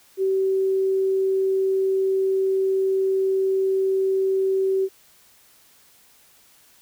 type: tone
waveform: sine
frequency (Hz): 383.5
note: G4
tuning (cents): -38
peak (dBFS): -18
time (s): 0.17-4.89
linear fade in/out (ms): 50
effects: white hiss -55 dBFS RMS until 6.81 s